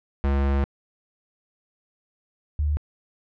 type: tone pair in turn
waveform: square / sine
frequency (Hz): 69.3 / 74.31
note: C#2 / D2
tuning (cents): 0 / +21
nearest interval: minor second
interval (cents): 121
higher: second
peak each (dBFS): -20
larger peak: neither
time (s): 0.24-0.64 / 2.59-2.77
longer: first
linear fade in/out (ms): 0
effects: low-pass 2000 Hz 12 dB/octave